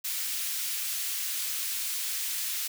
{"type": "high-pass noise", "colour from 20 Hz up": "white", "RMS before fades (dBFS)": -32, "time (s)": [0.04, 2.68], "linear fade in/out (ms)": 10, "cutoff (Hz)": 2100, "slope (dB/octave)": 12, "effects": []}